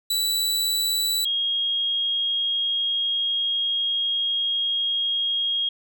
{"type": "tone pair in turn", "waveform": ["sawtooth", "sine"], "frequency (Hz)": [3948, 3264], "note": ["B7", "G#7"], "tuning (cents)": [-1, -31], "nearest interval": "minor third", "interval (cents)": 330, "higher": "first", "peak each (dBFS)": [-18, -21], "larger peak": "first", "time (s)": [[0.1, 1.25], [1.25, 5.69]], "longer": "second", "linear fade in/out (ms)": 5, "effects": []}